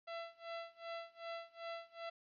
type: tone with tremolo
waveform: sawtooth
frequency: 671 Hz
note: E5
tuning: 31 cents sharp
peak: -38 dBFS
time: 0.07-2.1 s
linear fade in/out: 10 ms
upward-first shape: sine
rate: 2.6 Hz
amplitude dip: 95%
effects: resampled to 11025 Hz + 13-bit